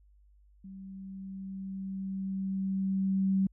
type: tone with level ramp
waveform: sine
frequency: 192.3 Hz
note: G3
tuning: 33 cents flat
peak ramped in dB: -43 to -23 dBFS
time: 0.64-3.47 s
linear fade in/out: 5 ms
effects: added 50 Hz sine -58 dBFS peak until 3.52 s